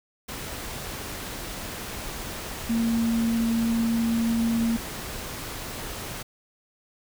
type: tone in noise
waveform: sine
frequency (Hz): 229.6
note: A#3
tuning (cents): -26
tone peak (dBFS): -21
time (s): 2.69-4.77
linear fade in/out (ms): 10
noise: pink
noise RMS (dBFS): -35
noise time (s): 0.28-6.23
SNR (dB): +11
effects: none